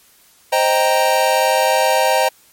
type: chord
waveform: square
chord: C minor seventh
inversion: none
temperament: equal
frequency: 523.3 / 622.3 / 784 / 932.3 Hz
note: C5 / Eb5 / G5 / Bb5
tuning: 0 / 0 / 0 / 0 cents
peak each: -19 dBFS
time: 0.52-2.29 s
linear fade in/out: 10 ms
effects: white hiss -51 dBFS RMS until 2.52 s + MP3 64 kbps